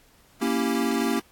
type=chord; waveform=square; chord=A# diminished seventh; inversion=none; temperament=equal; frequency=233.1 / 277.2 / 329.6 / 392 Hz; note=A#3 / C#4 / E4 / G4; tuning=0 / 0 / 0 / 0 cents; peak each=-27 / -28 / -31 / -30 dBFS; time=0.41-1.2 s; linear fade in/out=10 ms; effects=pink hiss -58 dBFS RMS until 1.31 s + AAC 64 kbps